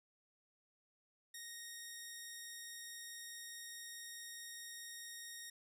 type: tone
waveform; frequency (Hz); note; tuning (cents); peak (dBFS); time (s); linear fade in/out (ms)
10% pulse; 1864.7; A#6; 0; -39; 1.34-5.5; 5
effects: none